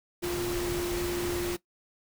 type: tone in noise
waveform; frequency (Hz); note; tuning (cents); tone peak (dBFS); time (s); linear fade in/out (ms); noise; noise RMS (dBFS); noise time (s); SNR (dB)
sine; 350.6; F4; +7; -29; 0.22-1.57; 20; pink; -35; 0.22-1.57; +3
effects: noise-tail reverb RT60 0.1 s tail -17 dB re dry